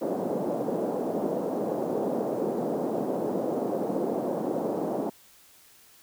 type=band-pass noise; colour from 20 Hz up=white; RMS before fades=-29 dBFS; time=0.01-5.1 s; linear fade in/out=10 ms; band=190 to 620 Hz; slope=24 dB/octave; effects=white hiss -56 dBFS RMS until 6.02 s